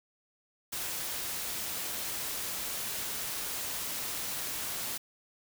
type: noise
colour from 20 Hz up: white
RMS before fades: -36 dBFS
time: 0.72-4.98 s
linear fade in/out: 10 ms
effects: none